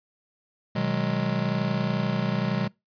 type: chord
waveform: square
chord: G# minor seventh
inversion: first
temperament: just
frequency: 124.59 / 155.74 / 186.89 / 207.7 Hz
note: B2 / D#3 / F#3 / G#3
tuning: +16 / +2 / +18 / 0 cents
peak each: -31 / -31 / -29 / -30 dBFS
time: 0.75-2.68 s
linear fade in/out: 10 ms
effects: noise-tail reverb RT60 0.2 s tail -23 dB re dry + resampled to 11025 Hz